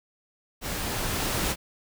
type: noise with level ramp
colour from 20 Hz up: pink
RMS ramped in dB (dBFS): -32 to -26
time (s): 0.61-1.56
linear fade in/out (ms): 50
effects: none